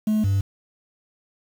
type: tone pair in turn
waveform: sine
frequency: 215 / 98.24 Hz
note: A3 / G2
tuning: -40 / +4 cents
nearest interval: octave + major second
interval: 1356 cents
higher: first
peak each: -15 dBFS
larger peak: neither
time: 0.07-0.24 / 0.24-0.41 s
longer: neither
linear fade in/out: 5 ms
effects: tanh soft clip ceiling -17 dBFS + 7-bit